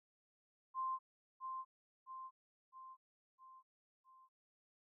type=tone with echo; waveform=sine; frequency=1046.5 Hz; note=C6; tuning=in tune; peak=-37 dBFS; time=0.74-0.99 s; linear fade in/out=50 ms; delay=660 ms; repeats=5; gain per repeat=-5 dB; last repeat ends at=4.29 s; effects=none